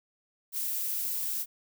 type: noise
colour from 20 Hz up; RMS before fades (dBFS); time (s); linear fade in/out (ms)
violet; -32; 0.52-1.46; 50
effects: none